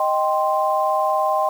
sine chord, C minor, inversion first, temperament equal, 622.3 / 784 / 1046.5 Hz, Eb5 / G5 / C6, 0 / 0 / 0 cents, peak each -21 dBFS, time 0-1.49 s, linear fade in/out 2 ms, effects 7-bit

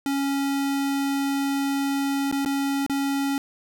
square tone with dropouts, 277.2 Hz, C#4, in tune, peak -23 dBFS, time 0.06-3.38 s, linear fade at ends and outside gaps 1 ms, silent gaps 2.314-2.325 / 2.449-2.459 / 2.864-2.897 s, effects none

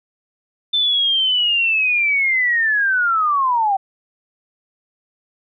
sine linear sweep, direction down, 3557 to 756 Hz, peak -14 dBFS, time 0.73-3.77 s, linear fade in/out 10 ms, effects none

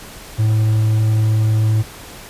triangle tone, 109 Hz, A2, 16 cents flat, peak -10 dBFS, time 0.38-1.83 s, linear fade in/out 20 ms, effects pink hiss -36 dBFS RMS until 2.29 s + resampled to 32000 Hz

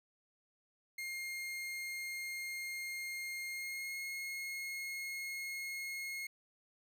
40% pulse tone with pitch glide, 2128 to 2156 Hz, C7 to C#7, +29 to -49 cents, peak -39 dBFS, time 0.98-6.27 s, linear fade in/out 5 ms, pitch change +22 cents, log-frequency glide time 3.49-3.98 s, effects none

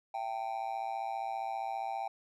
triangle tone with amplitude modulation, 784 Hz, G5, in tune, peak -28 dBFS, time 0.14-2.08 s, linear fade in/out 5 ms, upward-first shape sine, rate 115 Hz, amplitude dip 95%, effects none

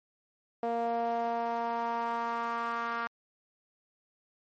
sawtooth tone with band-pass filter sweep, 233.1 Hz, A#3, in tune, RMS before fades -32 dBFS, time 0.63-3.07 s, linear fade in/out 0 ms, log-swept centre 620 to 1300 Hz, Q 3.4, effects MP3 32 kbps

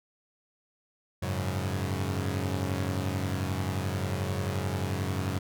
sawtooth chord, F# suspended second, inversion none, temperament equal, 92.5 / 103.83 / 138.59 Hz, F#2 / G#2 / C#3, 0 / 0 / 0 cents, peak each -27 / -30 / -31 dBFS, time 1.22-5.39 s, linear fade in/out 10 ms, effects none

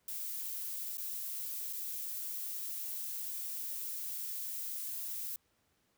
violet noise with dropouts, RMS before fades -40 dBFS, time 0.08-5.36 s, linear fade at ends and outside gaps 2 ms, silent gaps 0.972-0.98 / 1.728-1.732 s, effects pink hiss -75 dBFS RMS until 5.97 s + high-pass 60 Hz 12 dB/octave

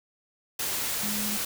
sine tone in noise, 209 Hz, G#3, 11 cents sharp, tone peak -33 dBFS, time 1.03-1.37 s, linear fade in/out 5 ms, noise white, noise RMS -30 dBFS, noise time 0.59-1.45 s, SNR -6 dB, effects none

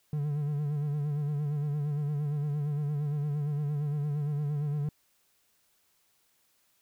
triangle tone with vibrato, 146.83 Hz, D3, in tune, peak -26 dBFS, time 0.13-4.89 s, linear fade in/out 2 ms, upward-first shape sine, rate 8.7 Hz, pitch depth 55 cents each way, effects white hiss -70 dBFS RMS until 6.81 s

